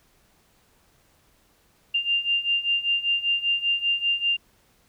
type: beating tone pair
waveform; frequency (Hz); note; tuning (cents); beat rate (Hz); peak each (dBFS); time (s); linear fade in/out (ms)
sine; 2790 / 2795.1; F7 / F7; -2 / +1; 5.1; -26 / -23; 1.94-4.37; 10
effects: pink hiss -62 dBFS RMS until 4.88 s